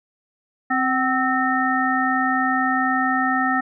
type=harmonic tone with a mistuned harmonic; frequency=261.6 Hz; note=C4; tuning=in tune; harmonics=1 / 3 / 5 / 7; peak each=-23 / -23 / -23 / -23 dBFS; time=0.7-3.61 s; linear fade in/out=10 ms; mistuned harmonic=3; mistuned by=-54 cents; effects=none